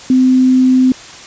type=tone; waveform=sine; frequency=257.2 Hz; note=C4; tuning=30 cents flat; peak=-6 dBFS; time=0.1-0.92 s; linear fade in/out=2 ms; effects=white hiss -33 dBFS RMS until 1.26 s + resampled to 16000 Hz